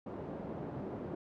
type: band-pass noise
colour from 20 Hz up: pink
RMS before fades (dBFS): -42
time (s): 0.06-1.15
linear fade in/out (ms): 5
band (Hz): 170 to 550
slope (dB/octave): 12
effects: none